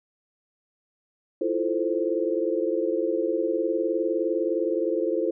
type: chord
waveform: sine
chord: F major seventh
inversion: third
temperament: equal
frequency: 329.6 / 349.2 / 440 / 523.3 Hz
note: E4 / F4 / A4 / C5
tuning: 0 / 0 / 0 / 0 cents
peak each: -28 dBFS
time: 1.41-5.31 s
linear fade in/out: 5 ms
effects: none